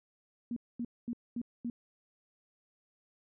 sine tone bursts, 237.9 Hz, A#3, 35 cents sharp, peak -33 dBFS, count 5, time 0.51-1.7 s, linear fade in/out 2 ms, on 54 ms, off 230 ms, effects none

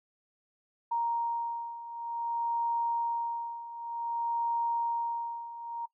sine beating tone pair, 934 / 934.54 Hz, A#5 / A#5, +3 / +4 cents, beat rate 0.54 Hz, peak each -35 / -31 dBFS, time 0.91-5.86 s, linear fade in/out 10 ms, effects noise-tail reverb RT60 0.1 s tail -21 dB re dry

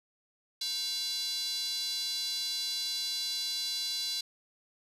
square tone with high-pass filter, 311.1 Hz, D#4, in tune, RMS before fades -34 dBFS, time 0.61-4.21 s, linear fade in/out 5 ms, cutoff 4200 Hz, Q 6.2, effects resampled to 32000 Hz + 10-bit

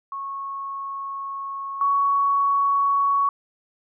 sine tone pair in turn, 1100 / 1117.9 Hz, C#6 / C#6, -14 / +14 cents, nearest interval unison, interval 28 cents, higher second, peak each -28 / -17 dBFS, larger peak second, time 0.12-1.81 / 1.81-3.29 s, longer first, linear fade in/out 2 ms, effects none

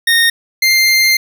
25% pulse tone pair in turn, 1849 / 2098 Hz, A#6 / C7, -15 / +4 cents, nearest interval major second, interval 219 cents, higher second, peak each -5 dBFS, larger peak neither, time 0.07-0.3 / 0.62-1.17 s, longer second, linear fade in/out 5 ms, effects none

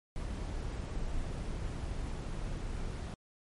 brown noise, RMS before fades -37 dBFS, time 0.16-3.14 s, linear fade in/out 0 ms, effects MP3 48 kbps

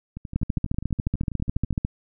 two click trains, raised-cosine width 5 ms, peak -11 / -21 dBFS, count 22 / 20, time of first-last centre 0.36-1.849 / 0.17-1.727 s, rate 14.1 / 12.2 Hz, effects none

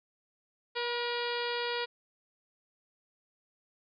harmonic tone with a mistuned harmonic, 478.1 Hz, A#4, 44 cents sharp, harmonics 1 / 2 / 3 / 4 / 5 / 6 / 7 / 8 / 9 / 10, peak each -35 / -38 / -40 / -41 / -42 / -43 / -43 / -44 / -45 / -45 dBFS, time 0.75-1.86 s, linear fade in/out 20 ms, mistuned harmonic 2, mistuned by +16 cents, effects none

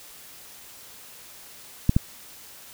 clicks, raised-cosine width 5 ms, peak -5 dBFS, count 2, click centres 1.894 / 1.965 s, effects white hiss -46 dBFS RMS until 2.73 s

